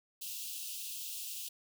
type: high-pass noise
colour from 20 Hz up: white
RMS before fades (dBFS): -42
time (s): 0.21-1.49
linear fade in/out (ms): 10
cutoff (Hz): 2600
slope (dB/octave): 96
effects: none